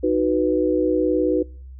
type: chord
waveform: sine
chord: B major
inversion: first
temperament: equal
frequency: 311.1 / 370 / 493.9 Hz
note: D#4 / F#4 / B4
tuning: 0 / 0 / 0 cents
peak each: -21 dBFS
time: 0.03-1.43 s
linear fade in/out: 10 ms
effects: noise-tail reverb RT60 0.5 s tail -26 dB re dry + added 65 Hz sine -36 dBFS peak until 1.79 s